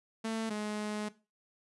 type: tone pair in turn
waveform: sawtooth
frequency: 223.3 / 210.9 Hz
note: A3 / G#3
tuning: +26 / +27 cents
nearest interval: minor second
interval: 99 cents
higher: first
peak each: -29 / -30 dBFS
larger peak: first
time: 0.24-0.5 / 0.5-1.09 s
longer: second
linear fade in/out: 10 ms
effects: noise-tail reverb RT60 0.3 s tail -17 dB re dry + resampled to 24000 Hz